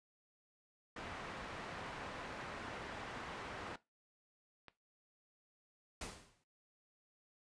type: low-pass noise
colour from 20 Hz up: white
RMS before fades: -47 dBFS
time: 0.96-3.76 s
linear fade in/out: 5 ms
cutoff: 1600 Hz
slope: 12 dB/octave
type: clicks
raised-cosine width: 0.3 ms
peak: -36 dBFS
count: 4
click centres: 1.751 / 2.253 / 2.414 / 4.683 s
type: noise with exponential decay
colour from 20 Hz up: pink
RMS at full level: -42 dBFS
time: 6.01-6.44 s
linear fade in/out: 5 ms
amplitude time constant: 92 ms
effects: noise-tail reverb RT60 0.2 s tail -17 dB re dry + resampled to 22050 Hz